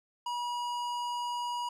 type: tone with tanh clipping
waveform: sine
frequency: 965 Hz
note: B5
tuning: 40 cents flat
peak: -34 dBFS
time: 0.26-1.69 s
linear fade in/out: 5 ms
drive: 16 dB
effects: none